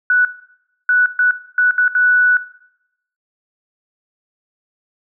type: tone bursts at uneven times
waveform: sine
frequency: 1480 Hz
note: F#6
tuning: in tune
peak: -10 dBFS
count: 6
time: 0.1-0.25 / 0.89-1.06 / 1.19-1.31 / 1.58-1.71 / 1.78-1.88 / 1.95-2.37 s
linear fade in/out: 2 ms
effects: noise-tail reverb RT60 0.8 s tail -17 dB re dry

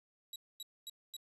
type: tone bursts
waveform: sawtooth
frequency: 3878 Hz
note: B7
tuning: 32 cents flat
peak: -40 dBFS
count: 4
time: 0.33-1.166 s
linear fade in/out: 2 ms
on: 29 ms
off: 240 ms
effects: resampled to 32000 Hz + 12-bit

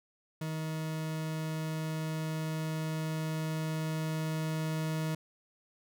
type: tone with level ramp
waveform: 40% pulse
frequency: 157.8 Hz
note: D#3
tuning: 25 cents sharp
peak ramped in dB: -33 to -30 dBFS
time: 0.41-5.15 s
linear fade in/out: 5 ms
effects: none

